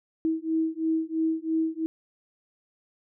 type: beating tone pair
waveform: sine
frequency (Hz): 320.2 / 323.2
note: D#4 / E4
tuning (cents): +50 / -34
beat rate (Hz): 3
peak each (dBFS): -27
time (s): 0.25-1.86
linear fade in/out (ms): 0
effects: none